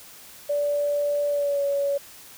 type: tone with pitch glide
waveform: sine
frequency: 580 to 563.5 Hz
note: D5 to C#5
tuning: -22 to +28 cents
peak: -21 dBFS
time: 0.49-1.98 s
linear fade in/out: 10 ms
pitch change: -50 cents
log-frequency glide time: 1.28-1.62 s
effects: white hiss -46 dBFS RMS until 2.37 s